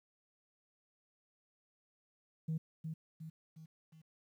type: tone with echo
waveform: sine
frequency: 159.4 Hz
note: D#3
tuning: 42 cents sharp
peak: -32 dBFS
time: 2.48-2.58 s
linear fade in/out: 10 ms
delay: 360 ms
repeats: 4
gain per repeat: -6 dB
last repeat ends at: 4.02 s
effects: tanh soft clip ceiling -31 dBFS + 12-bit